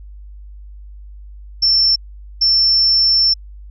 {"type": "tone bursts at uneven times", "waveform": "sine", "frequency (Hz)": 5380, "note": "E8", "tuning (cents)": 34, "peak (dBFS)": -10, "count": 2, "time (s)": [[1.62, 1.96], [2.41, 3.34]], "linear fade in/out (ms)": 10, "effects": ["added 50 Hz sine -33 dBFS peak until 3.7 s"]}